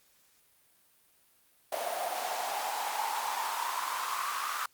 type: noise with high-pass filter sweep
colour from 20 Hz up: pink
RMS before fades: -34 dBFS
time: 1.72-4.66 s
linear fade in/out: 5 ms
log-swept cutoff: 660 to 1200 Hz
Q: 6.7
effects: white hiss -66 dBFS RMS until 4.73 s + Opus 48 kbps